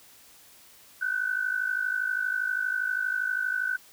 sine tone pair together, 1482 / 1534.5 Hz, F#6 / G6, +2 / -37 cents, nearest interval minor second, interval 61 cents, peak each -28 / -29 dBFS, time 1.01-3.77 s, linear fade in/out 10 ms, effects white hiss -54 dBFS RMS until 3.92 s

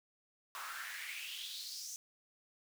pink noise with high-pass filter sweep, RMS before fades -45 dBFS, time 0.55-1.96 s, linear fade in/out 0 ms, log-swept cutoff 1100 to 6400 Hz, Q 5, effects none

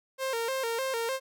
sawtooth tone with vibrato, 493.9 Hz, B4, in tune, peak -25 dBFS, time 0.18-1.2 s, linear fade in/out 50 ms, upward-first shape square, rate 3.3 Hz, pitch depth 120 cents each way, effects none

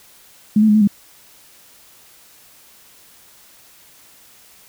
sine tone with pitch steps, 211.3 / 218 / 209.8 / 215.9 / 202.9 Hz, G#3 / A3 / G#3 / A3 / G#3, +30 / -16 / +18 / -33 / -40 cents, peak -9 dBFS, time 0.56-0.875 s, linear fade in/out 5 ms, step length 63 ms, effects white hiss -48 dBFS RMS until 4.68 s

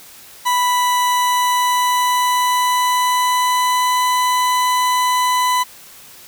40% pulse tone with pitch glide, 987.8 to 999.3 Hz, B5 to B5, 0 to +20 cents, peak -13 dBFS, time 0.45-5.64 s, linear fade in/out 20 ms, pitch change +20 cents, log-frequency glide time 1.05-4.01 s, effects white hiss -41 dBFS RMS until 6.27 s

